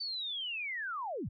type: linear sweep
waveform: sine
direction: down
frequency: 4596 to 62.2 Hz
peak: -35 dBFS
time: 0-1.29 s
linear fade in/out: 10 ms
effects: none